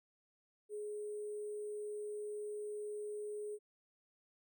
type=tone with sample-and-hold; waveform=sine; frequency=419 Hz; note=G#4; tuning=15 cents sharp; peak=-40 dBFS; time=0.69-3.59 s; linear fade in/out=50 ms; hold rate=8820 Hz; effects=none